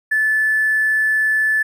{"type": "tone with hard clipping", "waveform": "triangle", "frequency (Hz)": 1742, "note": "A6", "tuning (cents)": -18, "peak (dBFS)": -14, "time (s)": [0.11, 1.63], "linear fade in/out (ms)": 10, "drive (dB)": 3, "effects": []}